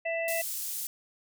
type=harmonic tone; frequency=663 Hz; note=E5; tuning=10 cents sharp; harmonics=1 / 3 / 4; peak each=-30 / -35 / -36 dBFS; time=0.05-0.42 s; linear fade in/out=10 ms
type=high-pass noise; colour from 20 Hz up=pink; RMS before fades=-35 dBFS; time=0.28-0.87 s; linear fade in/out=2 ms; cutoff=8600 Hz; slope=12 dB/octave
effects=none